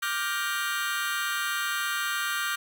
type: chord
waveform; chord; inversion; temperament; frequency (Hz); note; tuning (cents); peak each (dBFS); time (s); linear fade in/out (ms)
sawtooth; G minor seventh; second; just; 1176 / 1411.2 / 1568 / 1881.6; D6 / F6 / G6 / Bb6; +2 / +18 / 0 / +16; -29 / -28 / -28 / -32; 0.02-2.56; 10
effects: none